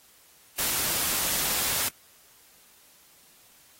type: noise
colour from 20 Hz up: white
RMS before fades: -27 dBFS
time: 0.58-1.89 s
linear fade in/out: 10 ms
effects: white hiss -57 dBFS RMS until 3.79 s + AAC 48 kbps